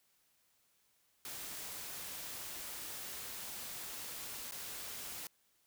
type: noise with dropouts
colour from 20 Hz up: white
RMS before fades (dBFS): -45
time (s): 1.25-5.27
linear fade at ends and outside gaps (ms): 1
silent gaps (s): 4.511-4.521
effects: white hiss -74 dBFS RMS until 5.66 s